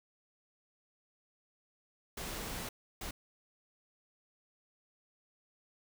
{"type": "noise bursts at uneven times", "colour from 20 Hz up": "pink", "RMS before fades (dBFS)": -41, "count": 2, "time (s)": [[2.17, 2.69], [3.01, 3.11]], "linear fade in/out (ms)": 5, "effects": []}